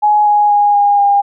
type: tone with pitch steps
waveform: sine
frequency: 839 / 830.8 / 822.7 / 814.6 / 806.7 Hz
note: G#5 / G#5 / G#5 / G#5 / G5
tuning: +17 / 0 / -17 / -34 / +49 cents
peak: -7 dBFS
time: 0.02-1.22 s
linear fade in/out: 20 ms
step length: 240 ms
effects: none